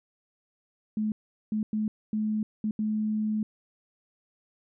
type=tone bursts at uneven times; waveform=sine; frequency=214.7 Hz; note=A3; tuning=42 cents flat; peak=-25 dBFS; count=6; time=0.97-1.12 / 1.52-1.63 / 1.73-1.88 / 2.13-2.43 / 2.64-2.71 / 2.79-3.43 s; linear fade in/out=2 ms; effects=none